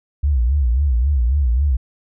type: tone with vibrato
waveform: sine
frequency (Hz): 65.41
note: C2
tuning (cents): 0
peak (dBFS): -13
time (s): 0.23-1.77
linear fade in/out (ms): 10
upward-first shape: sine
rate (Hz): 3.7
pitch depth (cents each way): 210
effects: none